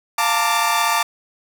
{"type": "chord", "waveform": "sawtooth", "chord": "Bb major seventh", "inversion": "second", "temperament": "equal with one note detuned", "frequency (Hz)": [698.5, 880, 916.3, 1174.7], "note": ["F5", "A5", "Bb5", "D6"], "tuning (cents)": [0, 0, -30, 0], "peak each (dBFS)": [-21, -19, -18, -16], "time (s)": [0.18, 1.03], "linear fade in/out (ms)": 5, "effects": []}